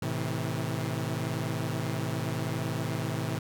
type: chord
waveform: sawtooth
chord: A minor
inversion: none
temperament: equal with one note detuned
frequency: 110 / 130.81 / 161.14 Hz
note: A2 / C3 / E3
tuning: 0 / 0 / -39 cents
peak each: -30 dBFS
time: 0.02-3.39 s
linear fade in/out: 5 ms
effects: none